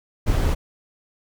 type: noise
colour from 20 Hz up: brown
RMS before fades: -19 dBFS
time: 0.26-0.55 s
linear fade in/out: 20 ms
effects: none